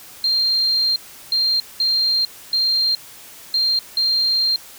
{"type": "tone bursts at uneven times", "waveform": "sine", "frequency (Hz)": 4186, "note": "C8", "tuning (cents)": 0, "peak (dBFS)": -15, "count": 6, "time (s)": [[0.24, 0.96], [1.32, 1.6], [1.8, 2.25], [2.53, 2.95], [3.54, 3.79], [3.97, 4.56]], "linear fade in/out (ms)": 2, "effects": ["white hiss -41 dBFS RMS until 4.78 s"]}